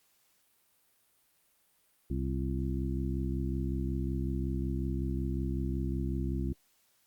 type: harmonic tone with a mistuned harmonic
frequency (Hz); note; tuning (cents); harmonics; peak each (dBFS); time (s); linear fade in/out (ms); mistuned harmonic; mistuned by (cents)
65.41; C2; 0; 1 / 2 / 3 / 4 / 5; -33 / -36 / -38 / -39 / -40; 2.1-6.53; 5; 5; +64
effects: white hiss -70 dBFS RMS until 7.06 s + Opus 48 kbps